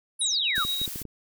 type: exponential sweep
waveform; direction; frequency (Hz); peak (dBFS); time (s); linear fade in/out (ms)
sine; down; 10650 to 1108.7; -25; 0.19-0.65; 20
type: tone with tremolo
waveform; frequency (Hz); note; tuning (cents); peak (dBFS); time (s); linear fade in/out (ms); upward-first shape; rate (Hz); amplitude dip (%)
sine; 3814; A#7; +39; -25; 0.21-0.86; 5; square; 8.4; 30
type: noise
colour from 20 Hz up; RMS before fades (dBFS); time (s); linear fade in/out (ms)
blue; -36; 0.55-1.03; 10
type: clicks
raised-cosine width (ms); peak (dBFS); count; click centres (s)
3; -25; 7; 0.58 / 0.65 / 0.816 / 0.878 / 0.959 / 1.017 / 1.053
effects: none